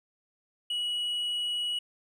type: tone with tanh clipping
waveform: triangle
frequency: 2922 Hz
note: F#7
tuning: 22 cents flat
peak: -29 dBFS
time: 0.7-1.79 s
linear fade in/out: 5 ms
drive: 7 dB
effects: none